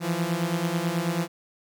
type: beating tone pair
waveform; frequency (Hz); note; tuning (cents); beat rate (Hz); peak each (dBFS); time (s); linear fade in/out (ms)
sawtooth; 164.81 / 174.01; E3 / F3; 0 / -6; 9.2; -24 / -23; 0-1.28; 50
effects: none